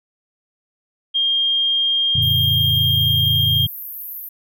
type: tone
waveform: sine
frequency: 3215 Hz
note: G7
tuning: 43 cents sharp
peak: -15 dBFS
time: 1.14-3.67 s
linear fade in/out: 20 ms
type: chord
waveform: sine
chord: Gb augmented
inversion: none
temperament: equal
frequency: 92.5 / 116.54 / 146.83 Hz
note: Gb2 / Bb2 / D3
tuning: 0 / 0 / 0 cents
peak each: -23 / -22 / -23 dBFS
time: 2.15-3.67 s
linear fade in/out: 5 ms
type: band-pass noise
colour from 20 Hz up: white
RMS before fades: -32 dBFS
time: 2.22-4.29 s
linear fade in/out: 5 ms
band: 12000 to 15000 Hz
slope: 96 dB/octave
effects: none